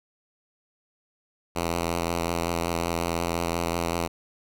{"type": "tone with vibrato", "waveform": "5% pulse", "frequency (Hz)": 84.8, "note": "E2", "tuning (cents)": 50, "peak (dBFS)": -14, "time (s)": [1.55, 4.08], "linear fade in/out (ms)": 20, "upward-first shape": "sine", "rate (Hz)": 5.5, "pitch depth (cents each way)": 25, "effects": []}